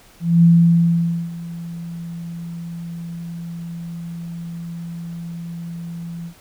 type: tone with ADSR envelope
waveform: sine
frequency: 169 Hz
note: E3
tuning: 43 cents sharp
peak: -7 dBFS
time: 0.2-6.34 s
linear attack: 230 ms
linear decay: 870 ms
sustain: -20 dB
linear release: 80 ms
effects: pink hiss -49 dBFS RMS until 6.4 s